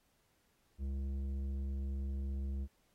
sine tone with tanh clipping, 68.1 Hz, C#2, 30 cents flat, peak -37 dBFS, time 0.78-2.68 s, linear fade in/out 50 ms, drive 10 dB, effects pink hiss -75 dBFS RMS until 2.94 s + AAC 48 kbps

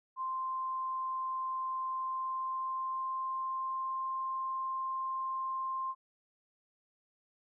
sine tone with pitch glide, 1045 to 1053.5 Hz, C6 to C6, -2 to +12 cents, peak -33 dBFS, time 0.16-5.95 s, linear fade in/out 50 ms, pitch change +14 cents, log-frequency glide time 1.86-4.09 s, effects none

